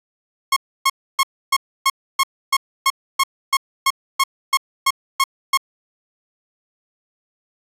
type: tone bursts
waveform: sawtooth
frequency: 1084 Hz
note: C#6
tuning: 39 cents flat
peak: -9 dBFS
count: 16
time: 0.52-5.574 s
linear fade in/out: 5 ms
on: 44 ms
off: 290 ms
effects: resampled to 32000 Hz